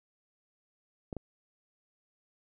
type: clicks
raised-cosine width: 2 ms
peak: -24 dBFS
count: 2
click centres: 1.128 / 1.167 s
effects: none

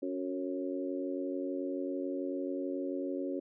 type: harmonic tone with a mistuned harmonic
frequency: 91.4 Hz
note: F#2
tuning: 21 cents flat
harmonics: 3 / 4 / 5 / 6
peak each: -36 / -38 / -44 / -40 dBFS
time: 0.02-3.4 s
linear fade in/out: 10 ms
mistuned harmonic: 3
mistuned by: +28 cents
effects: none

